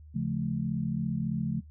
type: chord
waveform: sine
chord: Db augmented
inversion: none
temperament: just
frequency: 138.59 / 173.24 / 216.5 Hz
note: Db3 / F3 / A3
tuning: 0 / -14 / -28 cents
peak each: -32 dBFS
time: 0.14-1.61 s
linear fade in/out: 20 ms
effects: noise-tail reverb RT60 0.1 s tail -17 dB re dry + added 76 Hz sine -47 dBFS peak until 1.7 s